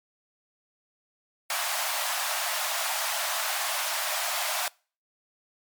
pink high-pass noise, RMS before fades -29 dBFS, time 1.5-4.68 s, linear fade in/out 2 ms, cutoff 600 Hz, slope 96 dB/octave, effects noise-tail reverb RT60 0.4 s tail -26 dB re dry + MP3 96 kbps

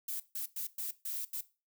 violet noise bursts at uneven times, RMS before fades -38 dBFS, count 6, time 0.08-0.2 / 0.35-0.46 / 0.56-0.67 / 0.78-0.91 / 1.05-1.25 / 1.33-1.41 s, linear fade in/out 5 ms, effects noise-tail reverb RT60 0.3 s tail -17 dB re dry

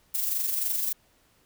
violet noise with amplitude modulation, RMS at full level -26 dBFS, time 0.14-0.93 s, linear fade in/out 10 ms, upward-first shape sine, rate 23.3 Hz, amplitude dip 45%, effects pink hiss -64 dBFS RMS until 1.45 s

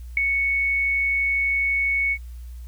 sine tone with ADSR envelope, 2217 Hz, C#7, in tune, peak -13 dBFS, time 0.17-2.18 s, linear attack 3 ms, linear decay 6 ms, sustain -6 dB, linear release 60 ms, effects added 60 Hz sine -34 dBFS peak until 2.67 s + white hiss -58 dBFS RMS until 2.67 s

